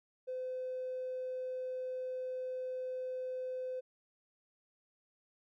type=tone with tanh clipping; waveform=triangle; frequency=511 Hz; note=C5; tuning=41 cents flat; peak=-36 dBFS; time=0.27-3.81 s; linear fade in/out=20 ms; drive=1 dB; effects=none